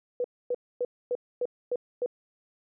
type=tone bursts; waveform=sine; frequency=491.3 Hz; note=B4; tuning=9 cents flat; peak=-25 dBFS; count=7; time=0.2-2.061 s; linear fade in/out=2 ms; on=43 ms; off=260 ms; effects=none